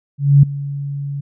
sine tone with ADSR envelope, 141.3 Hz, C#3, 34 cents sharp, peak -3 dBFS, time 0.18-1.21 s, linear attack 250 ms, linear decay 5 ms, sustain -18 dB, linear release 11 ms, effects none

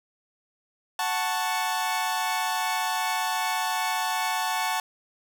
sawtooth chord, F# minor, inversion none, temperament equal, 740 / 880 / 1108.7 Hz, F#5 / A5 / C#6, 0 / 0 / 0 cents, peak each -26 / -24 / -28 dBFS, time 0.99-4.8 s, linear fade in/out 2 ms, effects none

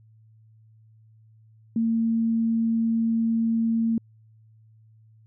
sine tone, 227.2 Hz, A#3, 44 cents flat, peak -20 dBFS, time 1.76-3.98 s, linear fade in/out 2 ms, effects added 110 Hz sine -52 dBFS peak until 5.26 s

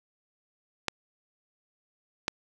clicks, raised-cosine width 0.2 ms, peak -9 dBFS, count 2, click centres 0.883 / 2.281 s, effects none

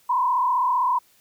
sine tone with frequency modulation, 998 Hz, B5, 18 cents sharp, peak -18 dBFS, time 0.09-0.99 s, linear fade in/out 10 ms, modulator 35.4 Hz, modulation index 1.4, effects white hiss -59 dBFS RMS until 1.2 s

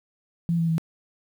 sine tone with pitch steps, 169.2 / 165.81 / 162.5 Hz, E3 / E3 / E3, +45 / +10 / -24 cents, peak -20 dBFS, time 0.49-0.781 s, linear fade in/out 0 ms, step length 97 ms, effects 9-bit

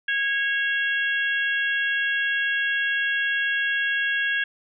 harmonic tone, 549 Hz, C#5, 17 cents flat, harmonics 3 / 4 / 5 / 6, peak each -22 / -35 / -30 / -32 dBFS, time 0.08-4.44 s, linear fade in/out 5 ms, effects none

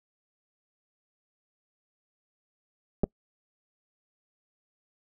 clicks, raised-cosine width 2 ms, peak -12 dBFS, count 2, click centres 3.035 / 3.04 s, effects noise-tail reverb RT60 0.1 s tail -26 dB re dry

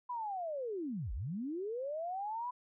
sine linear two-way sweep, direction down then up, 1005 to 41.2 to 1005 Hz, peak -36 dBFS, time 0.09-2.51 s, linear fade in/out 10 ms, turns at 1.13 s, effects none

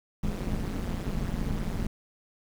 brown noise with amplitude modulation, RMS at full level -26 dBFS, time 0.23-1.87 s, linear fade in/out 5 ms, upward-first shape sine, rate 183 Hz, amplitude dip 100%, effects none

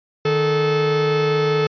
45% pulse tone pair together, 153.3 / 434.7 Hz, D#3 / A4, -25 / -21 cents, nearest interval octave + tritone, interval 1804 cents, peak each -22 / -17 dBFS, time 0.25-1.67 s, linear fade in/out 5 ms, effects resampled to 11025 Hz

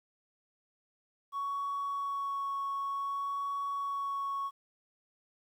triangle tone with vibrato, 1114 Hz, C#6, 8 cents sharp, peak -29 dBFS, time 1.32-4.51 s, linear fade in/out 50 ms, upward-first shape sine, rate 0.55 Hz, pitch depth 10 cents each way, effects tanh soft clip ceiling -29 dBFS + 11-bit

